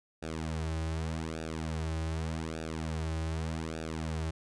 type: tone with flanger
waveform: sawtooth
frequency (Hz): 80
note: D#2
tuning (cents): +49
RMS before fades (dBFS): -35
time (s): 0.22-4.31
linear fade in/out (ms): 10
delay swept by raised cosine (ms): 0.95 to 4.45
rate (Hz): 0.84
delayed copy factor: -1
effects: resampled to 22050 Hz